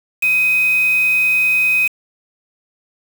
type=tone with quantisation; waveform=sine; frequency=2515 Hz; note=D#7; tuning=18 cents sharp; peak=-12 dBFS; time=0.22-1.88 s; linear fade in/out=10 ms; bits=4; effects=none